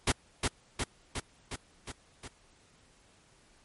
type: noise with echo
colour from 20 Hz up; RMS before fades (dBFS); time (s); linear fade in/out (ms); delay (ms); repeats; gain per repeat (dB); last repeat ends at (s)
pink; -26; 0.07-0.12; 5; 360; 6; -3; 2.28
effects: pink hiss -63 dBFS RMS until 3.64 s + MP3 48 kbps